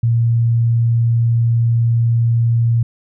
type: tone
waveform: sine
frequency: 116.54 Hz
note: A#2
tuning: in tune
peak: -11 dBFS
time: 0.03-2.83 s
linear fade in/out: 5 ms
effects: none